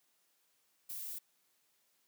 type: noise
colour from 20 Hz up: violet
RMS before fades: -43 dBFS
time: 0.89-1.19 s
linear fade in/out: 10 ms
effects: white hiss -75 dBFS RMS until 2.07 s + high-pass 150 Hz 12 dB/octave